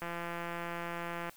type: click train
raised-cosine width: 0.5 ms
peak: -24 dBFS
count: 219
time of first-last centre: 0.02-1.295 s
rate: 171 Hz
effects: white hiss -59 dBFS RMS until 1.36 s